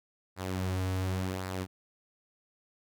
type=tone with flanger; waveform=sawtooth; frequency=93.3 Hz; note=F#2; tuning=15 cents sharp; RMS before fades=-33 dBFS; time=0.36-1.67 s; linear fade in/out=50 ms; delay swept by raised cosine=0.31 to 5.71 ms; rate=0.91 Hz; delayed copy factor=-0.5; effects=none